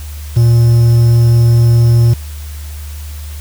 triangle tone with quantisation, 117.3 Hz, A#2, 11 cents sharp, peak -3 dBFS, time 0.36-2.14 s, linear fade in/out 10 ms, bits 5, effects added 74 Hz sine -23 dBFS peak until 3.4 s + white hiss -36 dBFS RMS until 3.4 s

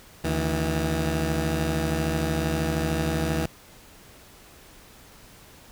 15% pulse tone pair together, 74.4 / 161.8 Hz, D2 / E3, +23 / -32 cents, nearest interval octave + minor second, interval 1345 cents, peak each -20 dBFS, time 0.24-3.46 s, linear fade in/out 5 ms, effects pink hiss -50 dBFS RMS until 5.71 s

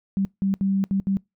sine tone bursts at uneven times, 194.7 Hz, G3, 12 cents flat, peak -19 dBFS, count 5, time 0.17-0.25 / 0.42-0.54 / 0.61-0.84 / 0.91-1 / 1.07-1.17 s, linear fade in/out 0 ms, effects noise-tail reverb RT60 0.2 s tail -25 dB re dry

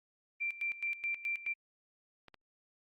sine tone with tremolo, 2358 Hz, D7, 6 cents sharp, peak -32 dBFS, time 0.4-1.54 s, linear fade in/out 20 ms, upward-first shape square, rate 4.7 Hz, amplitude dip 80%
clicks, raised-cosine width 0.3 ms, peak -36 / -37 dBFS, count 2, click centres 2.283 / 2.343 s
effects Opus 32 kbps

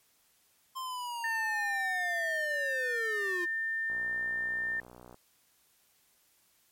square linear sweep, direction down, 1055 to 340.4 Hz, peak -36 dBFS, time 0.75-3.46 s, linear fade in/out 20 ms
sine tone, 1800 Hz, A6, 39 cents sharp, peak -30 dBFS, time 1.24-4.8 s, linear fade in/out 2 ms
click train, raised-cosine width 1 ms, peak -36 dBFS, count 77, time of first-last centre 3.9-5.144 s, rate 61.1 Hz
effects white hiss -68 dBFS RMS until 6.71 s + MP3 64 kbps

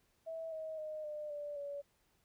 sine tone with pitch steps, 651 / 633.9 / 617.3 / 601.1 / 585.4 / 570 Hz, E5 / D#5 / D#5 / D5 / D5 / C#5, -22 / +32 / -14 / +40 / -6 / +48 cents, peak -40 dBFS, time 0.26-1.82 s, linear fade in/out 20 ms, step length 260 ms, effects pink hiss -75 dBFS RMS until 2.24 s

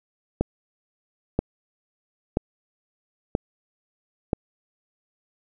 click train, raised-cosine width 2 ms, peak -7 dBFS, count 5, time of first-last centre 0.41-4.332 s, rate 1.02 Hz, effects none

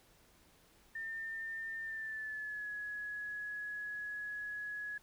sine tone with pitch glide, 1803 to 1682.3 Hz, A6 to G#6, +42 to +22 cents, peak -39 dBFS, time 0.95-4.98 s, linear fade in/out 5 ms, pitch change -120 cents, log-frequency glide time 1.82-2.7 s, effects pink hiss -66 dBFS RMS until 5.02 s

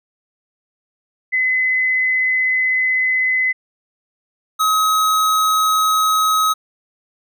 sine / square tone pair in turn, 2029 / 1272.3 Hz, B6 / D#6, +46 / +38 cents, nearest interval minor sixth, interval 808 cents, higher first, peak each -14 dBFS, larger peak neither, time 1.32-3.53 / 4.59-6.54 s, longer first, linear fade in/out 20 ms, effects none

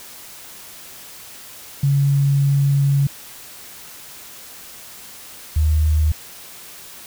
sine tone pair in turn, 139.8 / 77.16 Hz, C#3 / D#2, +15 / -14 cents, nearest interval minor seventh, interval 1029 cents, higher first, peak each -13 dBFS, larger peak neither, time 1.83-3.07 / 5.56-6.12 s, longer first, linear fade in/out 5 ms, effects white hiss -39 dBFS RMS until 7.06 s

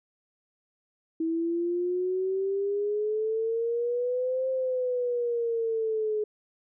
sine exponential two-way sweep, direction up then down, 322.9 to 525 to 422.5 Hz, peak -25 dBFS, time 1.2-6.24 s, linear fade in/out 5 ms, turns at 4.49 s, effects none

